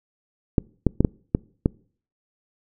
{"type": "clicks", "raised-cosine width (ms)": 3, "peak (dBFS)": -4, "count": 6, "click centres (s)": [0.582, 0.867, 1.006, 1.048, 1.349, 1.659], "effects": ["noise-tail reverb RT60 0.5 s tail -26 dB re dry"]}